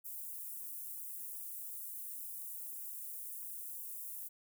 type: high-pass noise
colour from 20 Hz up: white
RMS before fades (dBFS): -45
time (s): 0.04-4.29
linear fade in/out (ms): 20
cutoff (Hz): 9900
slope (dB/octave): 24
effects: none